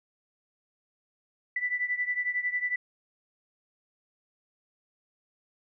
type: beating tone pair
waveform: sine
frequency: 1975.5 / 1986.5 Hz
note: B6 / B6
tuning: 0 / +10 cents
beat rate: 11 Hz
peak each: -29 / -32 dBFS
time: 1.56-2.76 s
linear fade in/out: 5 ms
effects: none